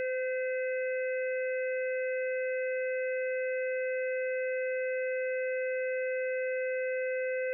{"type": "harmonic tone with a mistuned harmonic", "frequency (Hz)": 514, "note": "C5", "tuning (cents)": -31, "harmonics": [1, 3, 4, 5], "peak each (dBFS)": [-30, -40, -42, -44], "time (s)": [0, 7.53], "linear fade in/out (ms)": 0, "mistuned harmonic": 4, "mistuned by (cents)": -17, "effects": []}